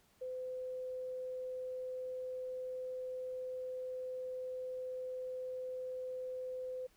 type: tone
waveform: sine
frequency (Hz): 510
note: C5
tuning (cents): -44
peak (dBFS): -39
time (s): 0.21-6.87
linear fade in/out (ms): 10
effects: pink hiss -70 dBFS RMS until 6.96 s